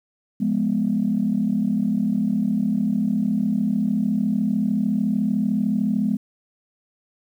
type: tone cluster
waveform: sine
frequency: 174.2 / 207.8 / 247.7 Hz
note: F3 / G#3 / B3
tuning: -4 / +1 / +5 cents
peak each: -27 / -20 / -23 dBFS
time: 0.4-6.17 s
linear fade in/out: 10 ms
effects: tanh soft clip ceiling -10 dBFS + 9-bit